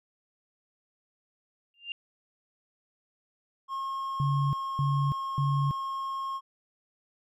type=tone with exponential growth; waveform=sine; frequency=2794 Hz; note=F7; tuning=in tune; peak=-29 dBFS; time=1.74-1.92 s; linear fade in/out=1 ms; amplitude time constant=37 ms
type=tone; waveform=triangle; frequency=1079 Hz; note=C#6; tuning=47 cents flat; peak=-29 dBFS; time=3.68-6.41 s; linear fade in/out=50 ms
type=tone bursts; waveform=sine; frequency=140.8 Hz; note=C#3; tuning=27 cents sharp; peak=-24 dBFS; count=3; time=4.2-5.71 s; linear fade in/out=0 ms; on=330 ms; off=260 ms
effects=none